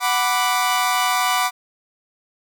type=chord; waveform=sawtooth; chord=B minor; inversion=second; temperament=equal; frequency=740 / 987.8 / 1174.7 Hz; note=F#5 / B5 / D6; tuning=0 / 0 / 0 cents; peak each=-18 dBFS; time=0-1.51 s; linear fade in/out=50 ms; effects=none